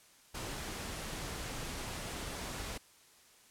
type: noise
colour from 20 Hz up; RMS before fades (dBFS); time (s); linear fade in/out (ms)
pink; -41; 0.34-2.78; 10
effects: white hiss -62 dBFS RMS until 3.5 s + low-pass 11000 Hz 12 dB/octave